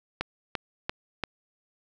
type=click train; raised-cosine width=0.3 ms; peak=-12 dBFS; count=4; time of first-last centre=0.21-1.237 s; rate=2.92 Hz; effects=none